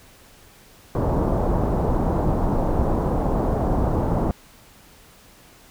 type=low-pass noise; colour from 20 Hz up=pink; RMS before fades=-21 dBFS; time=0.95-4.31 s; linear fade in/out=0 ms; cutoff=920 Hz; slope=24 dB/octave; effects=pink hiss -50 dBFS RMS until 5.7 s